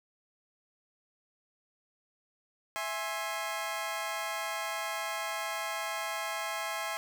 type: chord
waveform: 20% pulse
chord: E augmented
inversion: none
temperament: equal with one note detuned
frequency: 659.3 / 830.6 / 1061.7 Hz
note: E5 / G#5 / B#5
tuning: 0 / 0 / +25 cents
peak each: -33 dBFS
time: 2.76-6.97 s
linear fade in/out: 0 ms
effects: none